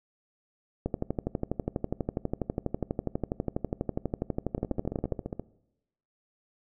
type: two click trains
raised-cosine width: 2 ms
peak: -20 / -15 dBFS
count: 13 / 53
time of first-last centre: 4.58-5.396 / 0.86-5.122 s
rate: 14.7 / 12.2 Hz
effects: noise-tail reverb RT60 0.9 s tail -20 dB re dry